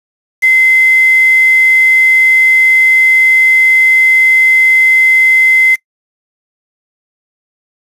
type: tone with quantisation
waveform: sine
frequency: 2061 Hz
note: C7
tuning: 27 cents flat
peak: -4 dBFS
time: 0.42-5.76 s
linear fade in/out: 20 ms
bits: 4
effects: noise-tail reverb RT60 0.1 s tail -23 dB re dry + resampled to 32000 Hz